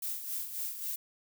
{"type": "noise with tremolo", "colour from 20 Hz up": "violet", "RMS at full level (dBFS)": -35, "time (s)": [0.02, 0.96], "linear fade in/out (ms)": 5, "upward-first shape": "sine", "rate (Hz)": 3.7, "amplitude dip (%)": 60, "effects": []}